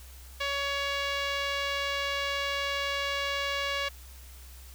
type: tone with low-pass filter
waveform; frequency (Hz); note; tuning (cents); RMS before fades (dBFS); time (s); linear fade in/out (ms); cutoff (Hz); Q
5% pulse; 561; C#5; +21; -31; 0.4-3.89; 10; 3100; 0.88
effects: added 64 Hz sine -46 dBFS peak until 4.74 s + white hiss -53 dBFS RMS until 4.74 s